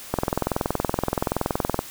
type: click train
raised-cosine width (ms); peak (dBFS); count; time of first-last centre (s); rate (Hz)
1; -7; 36; 0.14-1.791; 21.2
effects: white hiss -40 dBFS RMS until 1.9 s

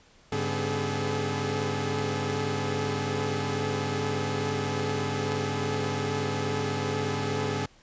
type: tone cluster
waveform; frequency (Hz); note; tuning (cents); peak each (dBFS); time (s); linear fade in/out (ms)
sawtooth; 101.3 / 143.7 / 252.3 / 400.4 / 428.7; G#2 / D3 / B3 / G4 / A4; -43 / -37 / +37 / +37 / -45; -29 / -29 / -32 / -32 / -28; 0.32-7.66; 5
effects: pink hiss -58 dBFS RMS until 7.82 s + resampled to 16000 Hz

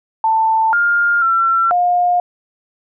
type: tone with pitch steps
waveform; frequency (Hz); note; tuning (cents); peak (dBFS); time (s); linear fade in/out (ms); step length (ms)
sine; 888 / 1408 / 1352 / 711; A5 / F6 / E6 / F5; +16 / +14 / +43 / +31; -11; 0.24-2.2; 2; 490
effects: none

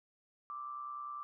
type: tone with amplitude modulation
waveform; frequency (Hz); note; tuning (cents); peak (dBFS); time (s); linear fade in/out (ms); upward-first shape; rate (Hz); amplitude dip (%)
sine; 1175; D6; +1; -38; 0.5-1.23; 0; sine; 130; 50
effects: none

